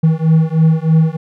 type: beating tone pair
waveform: triangle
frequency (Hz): 158.6 / 161.8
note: D#3 / E3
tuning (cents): +33 / -32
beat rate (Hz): 3.2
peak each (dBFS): -10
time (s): 0.03-1.17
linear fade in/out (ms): 10
effects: none